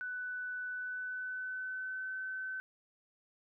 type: tone with pitch glide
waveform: sine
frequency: 1493 to 1525.3 Hz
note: F#6 to G6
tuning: +15 to -48 cents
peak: -37 dBFS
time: 0.01-2.6 s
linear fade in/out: 0 ms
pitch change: +37 cents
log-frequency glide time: 0.68-2.16 s
effects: none